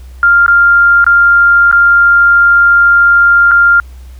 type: tone with dropouts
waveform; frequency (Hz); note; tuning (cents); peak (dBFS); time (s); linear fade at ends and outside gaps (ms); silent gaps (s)
sine; 1396.9; F6; 0; -3; 0.23-3.8; 1; 0.463-0.48 / 1.043-1.065 / 1.714-1.726 / 3.512-3.516
effects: added 63 Hz sine -28 dBFS peak until 4.19 s + pink hiss -46 dBFS RMS until 4.19 s